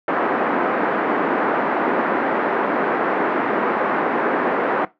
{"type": "band-pass noise", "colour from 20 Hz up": "pink", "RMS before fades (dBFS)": -20, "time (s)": [0.08, 4.85], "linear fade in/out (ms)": 2, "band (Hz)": [260, 1700], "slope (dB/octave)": 24, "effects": ["noise-tail reverb RT60 0.2 s tail -18 dB re dry"]}